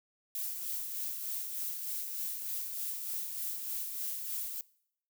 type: noise with tremolo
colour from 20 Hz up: violet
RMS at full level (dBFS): -36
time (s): 0.35-4.61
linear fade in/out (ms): 2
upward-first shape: sine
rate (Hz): 3.3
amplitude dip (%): 40
effects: noise-tail reverb RT60 0.7 s tail -22 dB re dry